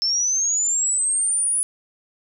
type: linear sweep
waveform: sine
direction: up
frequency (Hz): 5274 to 9956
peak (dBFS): -18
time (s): 0.02-1.63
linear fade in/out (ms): 0
effects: none